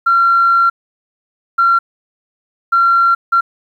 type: tone bursts at uneven times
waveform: sine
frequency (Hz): 1370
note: F6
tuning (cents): -34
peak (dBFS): -7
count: 4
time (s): 0.06-0.7 / 1.58-1.79 / 2.72-3.15 / 3.32-3.41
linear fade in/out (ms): 10
effects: tanh soft clip ceiling -3 dBFS + 8-bit